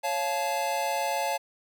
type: chord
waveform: square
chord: Db augmented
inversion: none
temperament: just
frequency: 554.4 / 693 / 866.2 Hz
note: Db5 / F5 / A5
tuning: 0 / -14 / -27 cents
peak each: -33 / -32 / -30 dBFS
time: 0.03-1.38 s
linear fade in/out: 20 ms
effects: none